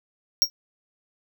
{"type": "tone with exponential decay", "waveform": "square", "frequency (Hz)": 5588, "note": "F8", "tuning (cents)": 0, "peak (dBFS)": -11, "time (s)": [0.42, 0.5], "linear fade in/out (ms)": 0, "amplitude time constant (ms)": 16, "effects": []}